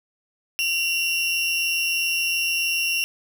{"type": "tone pair together", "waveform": "35% pulse", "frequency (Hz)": [2743, 2910], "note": ["F7", "F#7"], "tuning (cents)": [-32, -29], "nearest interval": "minor second", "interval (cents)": 103, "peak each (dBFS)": [-20, -28], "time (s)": [0.59, 3.04], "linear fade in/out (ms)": 0, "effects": ["8-bit"]}